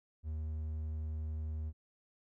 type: tone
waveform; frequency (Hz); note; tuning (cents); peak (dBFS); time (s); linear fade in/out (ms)
triangle; 77.78; D#2; 0; -34; 0.23-1.73; 50
effects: none